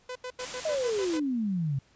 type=tone bursts; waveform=sawtooth; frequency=503 Hz; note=B4; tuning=32 cents sharp; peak=-31 dBFS; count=8; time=0.09-1.198 s; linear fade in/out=5 ms; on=65 ms; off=84 ms
type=noise; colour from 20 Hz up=white; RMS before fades=-37 dBFS; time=0.39-1.18 s; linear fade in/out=10 ms
type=exponential sweep; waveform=sine; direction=down; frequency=647 to 130.81 Hz; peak=-26 dBFS; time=0.65-1.79 s; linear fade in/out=5 ms
effects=pink hiss -63 dBFS RMS until 1.95 s + resampled to 16000 Hz

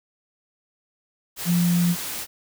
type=tone in noise; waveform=sine; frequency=174 Hz; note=F3; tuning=6 cents flat; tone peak=-17 dBFS; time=1.45-1.96 s; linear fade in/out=50 ms; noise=white; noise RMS=-31 dBFS; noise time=1.36-2.27 s; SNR=+11 dB; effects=none

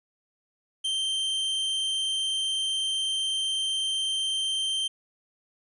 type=tone; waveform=45% pulse; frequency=3136 Hz; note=G7; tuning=in tune; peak=-25 dBFS; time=0.84-4.88 s; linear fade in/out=10 ms; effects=resampled to 24000 Hz

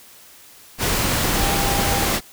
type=tone in noise; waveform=sine; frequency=796 Hz; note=G5; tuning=26 cents sharp; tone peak=-26 dBFS; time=1.33-2.09 s; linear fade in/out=50 ms; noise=pink; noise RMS=-20 dBFS; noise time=0.78-2.21 s; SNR=-9 dB; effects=white hiss -46 dBFS RMS until 2.32 s

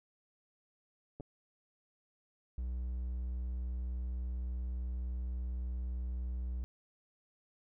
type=clicks; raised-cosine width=2 ms; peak=-32 dBFS; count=2; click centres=1.2 / 1.207 s
type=tone; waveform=triangle; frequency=61.74 Hz; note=B1; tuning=in tune; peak=-33 dBFS; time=2.58-6.64 s; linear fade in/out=0 ms
effects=none

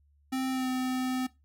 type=tone with pitch glide; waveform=square; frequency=261.5 to 256.4 Hz; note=C4 to C4; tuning=-1 to -35 cents; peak=-29 dBFS; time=0.32-1.27 s; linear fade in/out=10 ms; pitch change=-34 cents; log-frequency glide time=0.51-0.68 s; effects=noise-tail reverb RT60 0.2 s tail -18 dB re dry + added 72 Hz sine -62 dBFS peak until 1.44 s

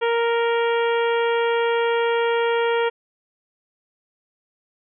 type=harmonic tone; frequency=466.2 Hz; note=A#4; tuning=in tune; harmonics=1 / 2 / 3 / 4 / 5 / 6 / 7; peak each=-19 / -25 / -29 / -31 / -33 / -35 / -36 dBFS; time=0.01-2.9 s; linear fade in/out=20 ms; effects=none

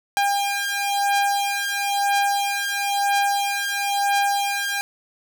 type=beating tone pair; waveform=sawtooth; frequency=803 / 804 Hz; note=G5 / G5; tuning=+41 / +44 cents; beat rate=1 Hz; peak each=-19 dBFS; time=0.17-4.81 s; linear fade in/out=0 ms; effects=none

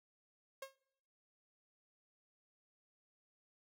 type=tone with exponential decay; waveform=sawtooth; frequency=540 Hz; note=C#5; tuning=45 cents flat; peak=-38 dBFS; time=0.62-0.76 s; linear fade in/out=5 ms; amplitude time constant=29 ms; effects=noise-tail reverb RT60 0.9 s tail -26 dB re dry

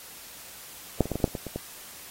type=clicks; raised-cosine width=2 ms; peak=-6 / -20 / -15 / -15 / -28 / -6 / -30 / -19 / -23 / -18 dBFS; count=10; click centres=1.007 / 1.056 / 1.117 / 1.156 / 1.202 / 1.242 / 1.278 / 1.352 / 1.467 / 1.56 s; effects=white hiss -45 dBFS RMS until 2.1 s + AAC 48 kbps

